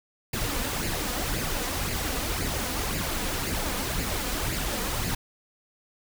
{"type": "noise with flanger", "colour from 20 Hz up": "pink", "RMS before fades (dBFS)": -29, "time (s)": [0.33, 5.15], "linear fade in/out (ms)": 5, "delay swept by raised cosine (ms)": [0.42, 4.12], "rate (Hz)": 1.9, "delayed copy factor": 0.55, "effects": []}